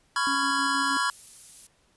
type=chord; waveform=square; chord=C# dominant seventh; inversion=third; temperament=just; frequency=997.9 / 1108.7 / 1385.9 / 1663.1 Hz; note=B5 / C#6 / E#6 / G#6; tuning=+18 / 0 / -14 / +2 cents; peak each=-30 dBFS; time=0.16-1.1 s; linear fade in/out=2 ms
type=tone with tremolo; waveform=sine; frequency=275.4 Hz; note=C#4; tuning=11 cents flat; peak=-31 dBFS; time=0.27-0.97 s; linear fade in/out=0 ms; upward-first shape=square; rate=6.3 Hz; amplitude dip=30%
type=noise; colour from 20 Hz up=violet; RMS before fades=-42 dBFS; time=0.84-1.67 s; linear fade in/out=5 ms
effects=pink hiss -65 dBFS RMS until 1.96 s + resampled to 24000 Hz